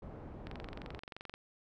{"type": "low-pass noise", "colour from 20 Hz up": "pink", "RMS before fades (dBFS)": -47, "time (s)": [0.02, 0.99], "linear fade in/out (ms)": 5, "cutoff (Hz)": 760, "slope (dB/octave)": 12}
{"type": "click train", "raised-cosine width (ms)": 0.3, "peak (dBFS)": -29, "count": 21, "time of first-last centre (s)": [0.47, 1.34], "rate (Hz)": 23}
{"effects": []}